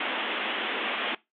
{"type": "band-pass noise", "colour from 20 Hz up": "white", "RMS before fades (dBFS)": -30, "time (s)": [0, 1.15], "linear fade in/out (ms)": 5, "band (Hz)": [210, 3400], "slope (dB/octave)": 96, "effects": ["noise-tail reverb RT60 0.2 s tail -20 dB re dry", "MP3 64 kbps"]}